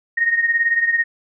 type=beating tone pair; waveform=sine; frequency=1856 / 1874 Hz; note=A#6 / A#6; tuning=-8 / +9 cents; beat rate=18 Hz; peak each=-16 / -21 dBFS; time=0.17-1.04 s; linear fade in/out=10 ms; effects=none